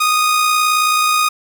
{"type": "tone with amplitude modulation", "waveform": "sawtooth", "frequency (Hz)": 1240, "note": "D#6", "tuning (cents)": -6, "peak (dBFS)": -7, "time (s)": [0, 1.29], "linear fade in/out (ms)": 10, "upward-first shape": "sine", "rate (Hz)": 58.8, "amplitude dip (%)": 35, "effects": []}